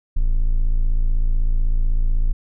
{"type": "tone", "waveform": "triangle", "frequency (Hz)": 28, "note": "A0", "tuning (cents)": 31, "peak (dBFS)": -12, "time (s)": [0.16, 2.33], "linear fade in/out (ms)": 10, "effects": []}